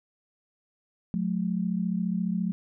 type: tone pair together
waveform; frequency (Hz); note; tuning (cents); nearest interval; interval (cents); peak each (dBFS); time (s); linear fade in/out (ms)
sine; 180.3 / 214.8; F#3 / A3; -45 / -41; minor third; 304; -27 / -29; 1.14-2.52; 0
effects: none